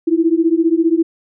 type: beating tone pair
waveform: sine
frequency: 322.3 / 337.3 Hz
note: E4 / E4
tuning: -39 / +40 cents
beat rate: 15 Hz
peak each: -14 dBFS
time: 0.07-1.03 s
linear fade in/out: 10 ms
effects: none